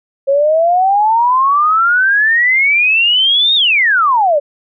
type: exponential two-way sweep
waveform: sine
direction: up then down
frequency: 540 to 3764 to 554 Hz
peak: -8 dBFS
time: 0.27-4.4 s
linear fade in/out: 20 ms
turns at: 3.55 s
effects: none